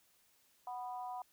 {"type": "harmonic tone", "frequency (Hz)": 246.9, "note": "B3", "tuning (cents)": 0, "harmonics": [3, 4, 5], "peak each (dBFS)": [-42, -45, -56], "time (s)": [0.67, 1.22], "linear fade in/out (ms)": 2, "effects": ["white hiss -71 dBFS RMS until 1.32 s"]}